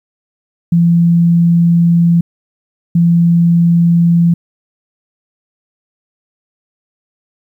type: tone bursts at uneven times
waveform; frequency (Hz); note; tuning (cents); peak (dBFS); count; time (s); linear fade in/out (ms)
sine; 170; F3; -46; -6; 2; 0.72-2.21 / 2.95-4.34; 5
effects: 8-bit